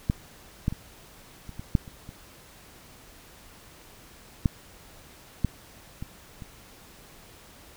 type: clicks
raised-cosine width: 5 ms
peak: -10 / -11 / -21 / -27 / -23 / -7 / -30 / -28 / -8 / -10 / -22 / -27 dBFS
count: 12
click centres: 0.099 / 0.681 / 0.725 / 1.493 / 1.595 / 1.752 / 1.878 / 2.091 / 4.458 / 5.447 / 6.025 / 6.422 s
effects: pink hiss -51 dBFS RMS until 7.76 s